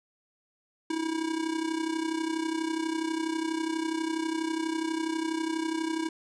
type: tone with amplitude modulation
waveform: square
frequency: 322.4 Hz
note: E4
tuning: 38 cents flat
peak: -26 dBFS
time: 0.9-6.09 s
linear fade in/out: 5 ms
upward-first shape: sine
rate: 32.2 Hz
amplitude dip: 70%
effects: resampled to 22050 Hz